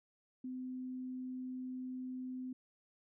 sine tone, 255.5 Hz, C4, 41 cents flat, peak -40 dBFS, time 0.44-2.53 s, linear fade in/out 5 ms, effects none

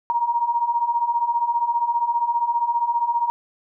sine beating tone pair, 932.3 / 947.3 Hz, A#5 / A#5, 0 / +28 cents, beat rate 15 Hz, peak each -24 / -20 dBFS, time 0.1-3.3 s, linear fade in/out 0 ms, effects none

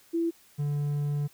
sine / triangle tone pair in turn, 334.4 / 145.47 Hz, E4 / D3, +25 / -16 cents, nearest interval octave + major second, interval 1441 cents, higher first, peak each -24 dBFS, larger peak neither, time 0.13-0.31 / 0.58-1.28 s, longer second, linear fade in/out 20 ms, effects white hiss -59 dBFS RMS until 1.33 s

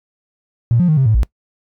triangle tone with pitch steps, 117.5 / 177.2 / 155.2 / 133.6 / 109.2 / 56.3 Hz, A#2 / F3 / D#3 / C3 / A2 / A1, +14 / +25 / -4 / +36 / -13 / +40 cents, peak -6 dBFS, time 0.71-1.232 s, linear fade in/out 0 ms, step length 87 ms, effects noise-tail reverb RT60 0.1 s tail -23 dB re dry + tanh soft clip ceiling -7 dBFS

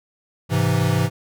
square chord, Ab augmented, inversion none, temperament equal, 103.83 / 130.81 / 164.81 Hz, Ab2 / C3 / E3, 0 / 0 / 0 cents, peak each -22 dBFS, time 0.49-1.1 s, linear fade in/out 50 ms, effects none

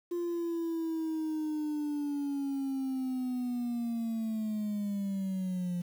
sine linear sweep, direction down, 349.2 to 174.6 Hz, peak -28 dBFS, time 0.11-5.82 s, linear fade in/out 10 ms, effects tanh soft clip ceiling -30 dBFS + 9-bit

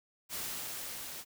white noise with level ramp, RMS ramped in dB -38 to -44 dBFS, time 0.29-1.25 s, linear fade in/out 50 ms, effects none

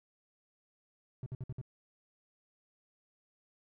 triangle tone bursts, 127.8 Hz, C3, 40 cents flat, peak -35 dBFS, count 5, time 1.23-1.614 s, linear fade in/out 2 ms, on 32 ms, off 56 ms, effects none

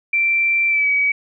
sine tone with pitch glide, 2349 to 2272 Hz, D7 to C#7, 0 to +42 cents, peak -14 dBFS, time 0.13-1.12 s, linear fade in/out 5 ms, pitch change -58 cents, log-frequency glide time 0.68-0.89 s, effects none

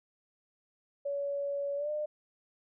sine tone with pitch glide, 565 to 602.1 Hz, C#5 to D5, +33 to +43 cents, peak -31 dBFS, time 1.05-2.06 s, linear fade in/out 10 ms, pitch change +110 cents, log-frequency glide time 1.76-1.9 s, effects none

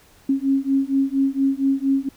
sine beating tone pair, 269.9 / 274.2 Hz, C#4 / C#4, -46 / -19 cents, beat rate 4.3 Hz, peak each -20 dBFS, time 0.29-2.09 s, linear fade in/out 5 ms, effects pink hiss -53 dBFS RMS until 2.16 s

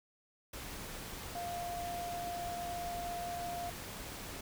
sine tone in noise, 698.5 Hz, F5, in tune, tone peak -38 dBFS, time 1.35-3.7 s, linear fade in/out 5 ms, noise pink, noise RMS -45 dBFS, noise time 0.53-4.41 s, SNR +4 dB, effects none

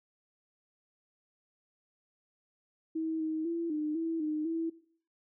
sine tone with pitch steps, 320.9 / 315.4 / 336 / 303.7 / 327.8 / 306.2 / 328.2 Hz, E4 / D#4 / E4 / D#4 / E4 / D#4 / E4, -46 / +24 / +33 / -42 / -10 / -28 / -8 cents, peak -30 dBFS, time 2.95-4.7 s, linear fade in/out 10 ms, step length 250 ms, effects noise-tail reverb RT60 0.5 s tail -17 dB re dry

